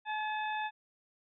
harmonic tone with a mistuned harmonic, 856 Hz, A5, 48 cents flat, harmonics 1 / 2 / 3 / 4, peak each -34 / -39 / -43 / -47 dBFS, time 0.05-0.71 s, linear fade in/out 50 ms, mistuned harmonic 4, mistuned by +70 cents, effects none

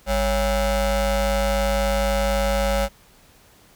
35% pulse ring-modulated tone, 252.1 Hz, B3, 36 cents sharp, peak -14 dBFS, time 0.06-2.89 s, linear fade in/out 50 ms, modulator 304 Hz, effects pink hiss -53 dBFS RMS until 3.75 s

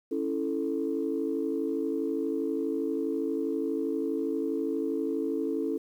sine chord, A major, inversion first, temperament equal, 277.2 / 329.6 / 440 Hz, C#4 / E4 / A4, 0 / 0 / 0 cents, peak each -31 dBFS, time 0.11-5.78 s, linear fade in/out 10 ms, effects tanh soft clip ceiling -18 dBFS + 10-bit

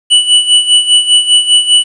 square tone with tremolo, 2960 Hz, F#7, in tune, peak -3 dBFS, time 0.1-1.84 s, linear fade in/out 20 ms, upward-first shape sine, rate 5 Hz, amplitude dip 75%, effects resampled to 24000 Hz + 7-bit

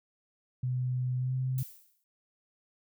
sine tone with pitch glide, 126.4 to 129.58 Hz, B2 to C3, +41 to -16 cents, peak -28 dBFS, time 0.63-1.63 s, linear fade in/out 5 ms, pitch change +43 cents, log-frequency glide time 1.18-1.33 s
violet noise with exponential decay, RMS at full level -40 dBFS, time 1.58-2.04 s, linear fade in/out 1 ms, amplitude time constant 100 ms
effects none

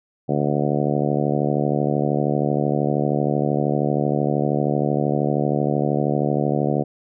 harmonic tone, 72.9 Hz, D2, 12 cents flat, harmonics 2 / 3 / 4 / 5 / 6 / 7 / 8 / 9 / 10, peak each -23 / -25 / -26 / -27 / -28 / -28 / -29 / -30 / -30 dBFS, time 0.28-6.84 s, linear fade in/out 20 ms, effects none

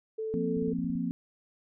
sine tone, 440 Hz, A4, in tune, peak -31 dBFS, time 0.18-0.73 s, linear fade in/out 10 ms
sine chord, F suspended fourth, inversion none, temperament equal, 174.61 / 233.1 / 261.6 Hz, F3 / Bb3 / C4, 0 / 0 / 0 cents, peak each -33 dBFS, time 0.34-1.11 s, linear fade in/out 0 ms
click train, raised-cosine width 5 ms, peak -33 dBFS, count 8, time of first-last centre 0.57-0.955 s, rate 18.2 Hz
effects none

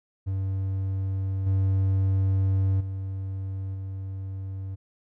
triangle tone with level steps, 96.1 Hz, G2, 34 cents flat, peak -23 / -18 / -27 / -29 dBFS, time 0.26-4.76 s, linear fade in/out 20 ms, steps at 1.46 / 2.8 / 3.74 s, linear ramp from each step 10 ms, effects none

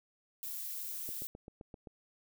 violet noise, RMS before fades -41 dBFS, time 0.43-1.27 s, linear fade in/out 0 ms
click train, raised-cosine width 2 ms, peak -34 dBFS, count 7, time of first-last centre 1.09-1.872 s, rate 7.67 Hz
effects none

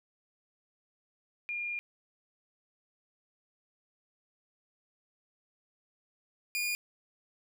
sine / sawtooth tone pair in turn, 2413 / 2431 Hz, D7 / D#7, +46 / -41 cents, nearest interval unison, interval 13 cents, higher second, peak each -33 / -27 dBFS, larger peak second, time 1.49-1.79 / 6.55-6.75 s, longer first, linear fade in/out 0 ms, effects none

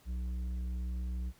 sine tone with tanh clipping, 61.74 Hz, B1, in tune, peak -35 dBFS, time 0.05-1.33 s, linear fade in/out 50 ms, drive 8 dB, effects pink hiss -64 dBFS RMS until 1.39 s

